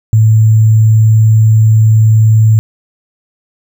sine tone with sample-and-hold, 109.9 Hz, A2, 2 cents flat, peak -3 dBFS, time 0.13-2.59 s, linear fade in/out 0 ms, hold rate 7350 Hz, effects none

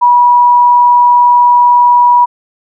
sine tone, 971 Hz, B5, 30 cents flat, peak -3 dBFS, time 0.01-2.26 s, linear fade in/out 20 ms, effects none

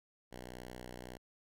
5% pulse tone with vibrato, 61.74 Hz, B1, in tune, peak -35 dBFS, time 0.31-1.18 s, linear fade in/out 20 ms, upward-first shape triangle, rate 2.9 Hz, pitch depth 9 cents each way, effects none

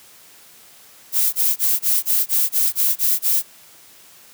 violet noise bursts, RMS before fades -17 dBFS, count 10, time 1.12-3.427 s, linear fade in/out 50 ms, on 210 ms, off 23 ms, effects white hiss -47 dBFS RMS until 4.33 s + high-pass 80 Hz 12 dB/octave

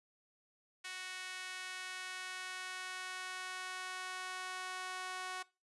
sawtooth tone with high-pass filter sweep, 370 Hz, F#4, in tune, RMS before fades -44 dBFS, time 0.84-5.43 s, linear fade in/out 10 ms, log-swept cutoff 1900 to 1000 Hz, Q 1.3, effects noise-tail reverb RT60 0.3 s tail -22 dB re dry + resampled to 24000 Hz

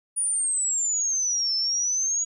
sine exponential two-way sweep, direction down then up, 9710 to 5274 to 6780 Hz, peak -22 dBFS, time 0.16-2.25 s, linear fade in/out 20 ms, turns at 1.55 s, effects none

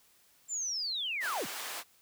sine linear sweep, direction down, 7380 to 59.3 Hz, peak -32 dBFS, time 0.48-1.47 s, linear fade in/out 50 ms
pink high-pass noise, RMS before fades -40 dBFS, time 1.2-1.84 s, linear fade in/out 50 ms, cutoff 780 Hz, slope 12 dB/octave
effects white hiss -65 dBFS RMS until 2.01 s

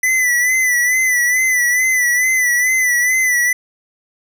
square tone with vibrato, 1994 Hz, B6, 16 cents sharp, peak -13 dBFS, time 0.03-3.53 s, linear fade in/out 5 ms, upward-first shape sine, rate 2.3 Hz, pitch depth 56 cents each way, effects none

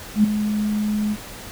sine tone with ADSR envelope, 210.8 Hz, G#3, 26 cents sharp, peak -9 dBFS, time 0.15-1.17 s, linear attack 90 ms, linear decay 7 ms, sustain -10 dB, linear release 47 ms, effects pink hiss -37 dBFS RMS until 1.51 s

